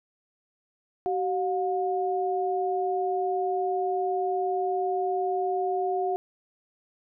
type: tone pair together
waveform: sine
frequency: 380 / 717.3 Hz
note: F#4 / F5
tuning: +46 / +46 cents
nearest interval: major seventh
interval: 1100 cents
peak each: -27 dBFS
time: 1.06-6.16 s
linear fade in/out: 0 ms
effects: none